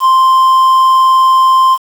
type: tone with quantisation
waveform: triangle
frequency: 1046.5 Hz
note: C6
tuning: in tune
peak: -3 dBFS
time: 0-1.78 s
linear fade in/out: 50 ms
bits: 5
effects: none